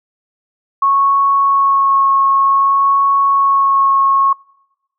sine tone with vibrato, 1100 Hz, C#6, 14 cents flat, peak -9 dBFS, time 0.82-4.33 s, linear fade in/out 5 ms, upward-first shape sine, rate 0.54 Hz, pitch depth 11 cents each way, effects noise-tail reverb RT60 1.0 s tail -25 dB re dry

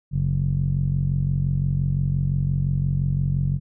15% pulse tone with low-pass filter, 45.79 Hz, F#1, 17 cents flat, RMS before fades -22 dBFS, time 0.11-3.6 s, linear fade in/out 50 ms, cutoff 150 Hz, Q 4.4, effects none

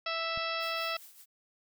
harmonic tone, 659.3 Hz, E5, in tune, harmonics 1 / 2 / 3 / 4 / 5 / 6 / 7 / 8, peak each -38 / -36 / -41 / -38 / -42 / -43 / -45 / -42 dBFS, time 0.06-0.97 s, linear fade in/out 5 ms
click, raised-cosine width 5 ms, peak -34 dBFS, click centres 0.375 s
blue noise with tremolo, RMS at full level -50 dBFS, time 0.59-1.26 s, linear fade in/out 50 ms, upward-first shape triangle, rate 5 Hz, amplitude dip 70%
effects none

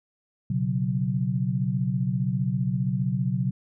sine chord, B suspended second, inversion none, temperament equal, 123.47 / 138.59 / 185 Hz, B2 / C#3 / F#3, 0 / 0 / 0 cents, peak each -27 dBFS, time 0.5-3.51 s, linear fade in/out 5 ms, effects none

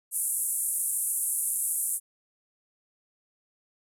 pink band-pass noise, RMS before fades -29 dBFS, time 0.11-2 s, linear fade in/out 50 ms, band 8600 to 12000 Hz, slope 48 dB/octave, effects none

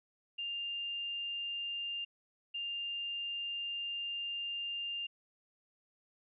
sine tone bursts at uneven times, 2800 Hz, F7, 4 cents sharp, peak -36 dBFS, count 2, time 0.38-2.05 / 2.54-5.07 s, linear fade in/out 10 ms, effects none

